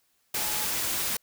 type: tone in noise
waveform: sine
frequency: 850 Hz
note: G#5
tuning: 40 cents sharp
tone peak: -40 dBFS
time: 0.36-0.65 s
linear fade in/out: 5 ms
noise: white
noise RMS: -29 dBFS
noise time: 0.34-1.17 s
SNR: -14 dB
effects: white hiss -70 dBFS RMS until 1.22 s

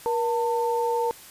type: tone pair together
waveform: sine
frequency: 475.2 / 897 Hz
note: A#4 / A5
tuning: +33 / +33 cents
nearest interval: major seventh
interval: 1100 cents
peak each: -24 / -25 dBFS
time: 0.06-1.11 s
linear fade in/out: 0 ms
effects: white hiss -46 dBFS RMS until 1.3 s + resampled to 32000 Hz

